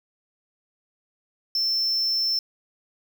triangle tone, 5340 Hz, E8, 22 cents sharp, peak -20 dBFS, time 1.55-2.39 s, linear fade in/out 2 ms, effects 8-bit

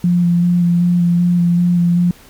sine tone with vibrato, 174.3 Hz, F3, 3 cents flat, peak -10 dBFS, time 0.04-2.11 s, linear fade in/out 2 ms, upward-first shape square, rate 2.6 Hz, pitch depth 14 cents each way, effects pink hiss -44 dBFS RMS until 2.29 s

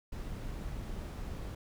brown noise, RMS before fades -40 dBFS, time 0.12-1.55 s, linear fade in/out 5 ms, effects none

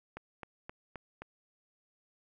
click train, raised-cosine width 0.5 ms, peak -27 dBFS, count 5, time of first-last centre 0.17-1.22 s, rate 3.81 Hz, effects none

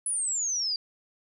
sine exponential sweep, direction down, 10190 to 4699 Hz, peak -26 dBFS, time 0.06-0.76 s, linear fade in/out 2 ms, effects none

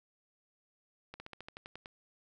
slowing click train, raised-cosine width 0.3 ms, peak -29 dBFS, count 10, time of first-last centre 1.14-1.859 s, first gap 60 ms, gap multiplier 1.07, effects none

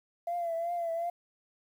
sine tone with vibrato, 680 Hz, F5, 46 cents flat, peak -29 dBFS, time 0.27-1.1 s, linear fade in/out 5 ms, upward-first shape triangle, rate 2.7 Hz, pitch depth 59 cents each way, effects tanh soft clip ceiling -26 dBFS + 10-bit

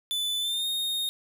45% pulse tone with pitch glide, 3497 to 3703 Hz, A7 to A#7, -11 to -12 cents, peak -26 dBFS, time 0.11-1.09 s, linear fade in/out 0 ms, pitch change +99 cents, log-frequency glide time 0.4-0.67 s, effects none

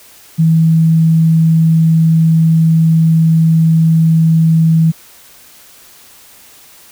sine tone, 162.1 Hz, E3, 29 cents flat, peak -6 dBFS, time 0.38-4.92 s, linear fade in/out 20 ms, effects white hiss -41 dBFS RMS until 6.91 s

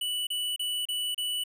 square tone bursts, 2962 Hz, F#7, 1 cent sharp, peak -29 dBFS, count 5, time 0.01-1.438 s, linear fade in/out 5 ms, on 260 ms, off 32 ms, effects none

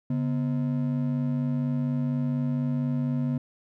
triangle ring-modulated tone, 193.5 Hz, G3, 22 cents flat, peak -19 dBFS, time 0.1-3.38 s, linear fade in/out 5 ms, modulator 52.1 Hz, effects none

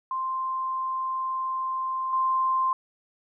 sine tone with level steps, 1046.5 Hz, C6, in tune, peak -26 / -21 dBFS, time 0.11-2.73 s, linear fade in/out 2 ms, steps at 2.13 s, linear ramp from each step 2 ms, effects none

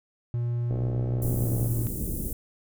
triangle tone with pitch glide, 119.4 to 116.27 Hz, A#2 to A#2, +42 to -4 cents, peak -23 dBFS, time 0.34-1.87 s, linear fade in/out 0 ms, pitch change -46 cents, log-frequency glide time 1.34-1.55 s
click train, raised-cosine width 2 ms, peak -21 dBFS, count 61, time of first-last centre 0.71-1.661 s, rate 63.1 Hz
pink band-stop noise, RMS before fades -31 dBFS, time 1.22-2.33 s, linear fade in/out 2 ms, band 370 to 10000 Hz, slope 24 dB/octave
effects none

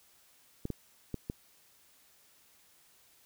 clicks, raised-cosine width 3 ms, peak -22 dBFS, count 4, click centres 0.654 / 0.703 / 1.143 / 1.299 s, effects white hiss -64 dBFS RMS until 3.25 s

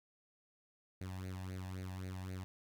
sawtooth tone with flanger, 93.2 Hz, F#2, 13 cents sharp, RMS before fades -44 dBFS, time 1.01-2.44 s, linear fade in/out 0 ms, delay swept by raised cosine 0.46 to 1.17 ms, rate 3.8 Hz, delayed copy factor +0.75, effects none

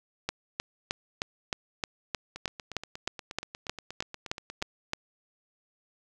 two click trains, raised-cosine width 0.2 ms, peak -12 / -22 dBFS, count 16 / 20, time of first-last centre 0.29-4.934 / 2.36-4.619 s, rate 3.23 / 8.41 Hz, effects none

